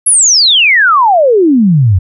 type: exponential sweep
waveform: sine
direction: down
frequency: 11260 to 86.1 Hz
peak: -4 dBFS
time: 0.06-1.99 s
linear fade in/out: 10 ms
effects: none